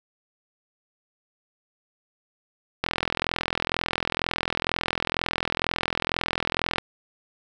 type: click train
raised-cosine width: 0.3 ms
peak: -7 dBFS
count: 167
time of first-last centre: 2.84-6.783 s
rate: 42.1 Hz
effects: none